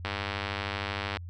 click train, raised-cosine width 0.3 ms, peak -15 dBFS, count 113, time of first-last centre 0.05-1.17 s, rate 100 Hz, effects added 87 Hz sine -38 dBFS peak until 1.29 s

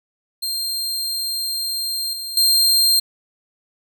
sawtooth tone with level steps, 4186 Hz, C8, in tune, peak -19 / -24 / -10 dBFS, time 0.42-3 s, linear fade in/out 10 ms, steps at 2.13 / 2.37 s, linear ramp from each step 2 ms, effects none

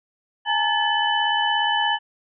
sine tone cluster, 835 / 912 / 1730 / 3003 Hz, G#5 / A#5 / A6 / F#7, +9 / -38 / -30 / +25 cents, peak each -24 dBFS, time 0.45-1.99 s, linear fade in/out 50 ms, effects none

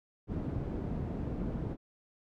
white low-pass noise, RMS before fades -36 dBFS, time 0.27-1.77 s, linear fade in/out 50 ms, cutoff 240 Hz, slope 12 dB/octave, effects none

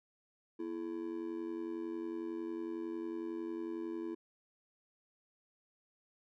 triangle tone with amplitude modulation, 333.6 Hz, E4, 21 cents sharp, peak -32 dBFS, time 0.59-4.15 s, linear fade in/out 10 ms, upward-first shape sine, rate 91 Hz, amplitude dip 85%, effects none

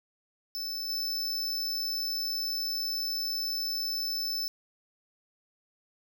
square tone with level steps, 5274 Hz, E8, in tune, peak -33 / -30 dBFS, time 0.55-4.48 s, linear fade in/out 0 ms, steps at 0.89 s, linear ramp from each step 5 ms, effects 11-bit

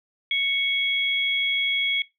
sine tone pair together, 2217 / 3322 Hz, C#7 / G#7, 0 / 0 cents, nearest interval perfect fifth, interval 700 cents, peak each -23 / -24 dBFS, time 0.31-2.02 s, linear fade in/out 2 ms, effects noise-tail reverb RT60 0.2 s tail -20 dB re dry

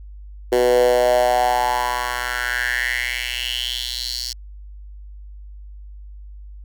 10% pulse tone with high-pass filter sweep, 123.47 Hz, B2, in tune, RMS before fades -20 dBFS, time 0.52-4.33 s, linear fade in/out 5 ms, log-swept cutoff 410 to 4900 Hz, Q 5.2, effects added 50 Hz sine -35 dBFS peak until 6.64 s

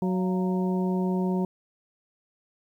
harmonic tone with a mistuned harmonic, 185 Hz, F#3, in tune, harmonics 1 / 2 / 3 / 4 / 5, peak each -24 / -30 / -39 / -39 / -37 dBFS, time 0.02-1.45 s, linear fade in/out 2 ms, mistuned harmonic 4, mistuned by -99 cents, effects 10-bit

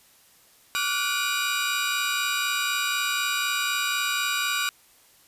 30% pulse tone cluster, 1152 / 1426 / 1490 / 2424 / 3821 Hz, D6 / F6 / F#6 / D#7 / A#7, -34 / +36 / +12 / -46 / +42 cents, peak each -28 dBFS, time 0.75-4.69 s, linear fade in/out 0 ms, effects white hiss -57 dBFS RMS until 5.27 s + resampled to 32000 Hz

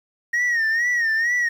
sine tone with vibrato, 1864.7 Hz, A#6, in tune, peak -15 dBFS, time 0.33-1.49 s, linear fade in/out 10 ms, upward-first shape sine, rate 2.2 Hz, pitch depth 91 cents each way, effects tanh soft clip ceiling -17 dBFS + 8-bit

